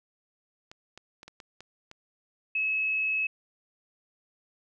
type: clicks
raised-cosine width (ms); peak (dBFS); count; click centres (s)
0.2; -28; 7; 0.715 / 0.976 / 1.231 / 1.28 / 1.402 / 1.606 / 1.914
type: tone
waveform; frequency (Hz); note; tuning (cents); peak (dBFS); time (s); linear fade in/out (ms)
sine; 2580; E7; -38; -25; 2.55-3.27; 5
effects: none